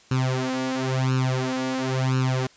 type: tone with flanger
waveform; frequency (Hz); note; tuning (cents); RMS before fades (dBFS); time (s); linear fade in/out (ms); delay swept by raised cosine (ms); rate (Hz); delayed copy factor
sawtooth; 130; C3; -11; -24; 0.11-2.47; 5; 0.73 to 4.23; 0.97; +1
effects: white hiss -54 dBFS RMS until 2.56 s + resampled to 16000 Hz